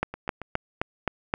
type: two click trains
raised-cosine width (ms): 0.5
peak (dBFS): -9 / -20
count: 6 / 4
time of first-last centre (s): 0.03-1.339 / 0.14-0.555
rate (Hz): 3.82 / 7.23
effects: none